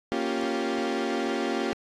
30% pulse chord, G half-diminished seventh, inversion first, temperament equal with one note detuned, 233.8 / 277.2 / 349.2 / 392 Hz, Bb3 / Db4 / F4 / G4, +5 / 0 / 0 / 0 cents, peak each -29 dBFS, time 0.12-1.73 s, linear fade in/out 0 ms, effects low-pass 5000 Hz 12 dB/octave + AAC 48 kbps

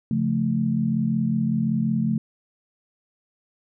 sine chord, Db augmented, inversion none, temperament equal, 138.59 / 174.61 / 220 Hz, Db3 / F3 / A3, 0 / 0 / 0 cents, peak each -26 / -26 / -22 dBFS, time 0.11-2.18 s, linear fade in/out 2 ms, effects none

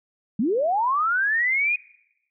sine linear sweep, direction up, 190 to 2489 Hz, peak -19 dBFS, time 0.39-1.76 s, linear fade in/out 5 ms, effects noise-tail reverb RT60 0.9 s tail -23 dB re dry

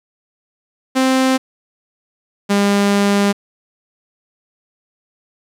sawtooth tone pair in turn, 261.6 / 201.5 Hz, C4 / G3, 0 / +48 cents, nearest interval perfect fourth, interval 452 cents, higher first, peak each -8 dBFS, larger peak neither, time 0.95-1.38 / 2.49-3.33 s, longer second, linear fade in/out 20 ms, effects low-pass 10000 Hz 12 dB/octave + 8-bit

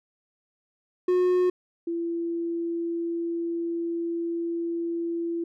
triangle / sine tone pair in turn, 362.1 / 337.6 Hz, F#4 / E4, -37 / +41 cents, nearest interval minor second, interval 122 cents, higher first, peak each -17 / -26 dBFS, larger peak first, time 1.08-1.5 / 1.87-5.44 s, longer second, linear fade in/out 5 ms, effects none

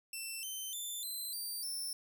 10% pulse tone with pitch steps, 2681 / 3080 / 3538 / 4064 / 4668 / 5362 Hz, E7 / G7 / A7 / B7 / D8 / E8, +29 / -31 / +9 / +49 / -11 / +29 cents, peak -32 dBFS, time 0.13-1.93 s, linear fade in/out 2 ms, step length 300 ms, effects none

